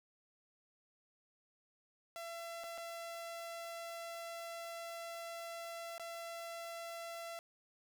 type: tone with dropouts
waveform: sawtooth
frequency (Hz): 674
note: E5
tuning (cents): +38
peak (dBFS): -40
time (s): 2.16-7.39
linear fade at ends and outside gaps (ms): 0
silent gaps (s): 2.636-2.64 / 2.777-2.781 / 5.98-5.997
effects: none